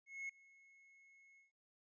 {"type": "tone with ADSR envelope", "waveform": "triangle", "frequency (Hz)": 2179, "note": "C#7", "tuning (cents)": -30, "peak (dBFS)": -39, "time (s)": [0.06, 1.52], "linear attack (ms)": 230, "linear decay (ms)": 6, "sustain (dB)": -23, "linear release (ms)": 140, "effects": ["noise-tail reverb RT60 0.3 s tail -25 dB re dry", "resampled to 16000 Hz"]}